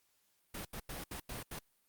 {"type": "noise bursts at uneven times", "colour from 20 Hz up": "pink", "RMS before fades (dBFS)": -43, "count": 6, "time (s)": [[0.54, 0.65], [0.73, 0.8], [0.89, 1.04], [1.11, 1.2], [1.29, 1.43], [1.51, 1.59]], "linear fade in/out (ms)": 5, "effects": ["white hiss -75 dBFS RMS until 1.88 s", "Opus 48 kbps"]}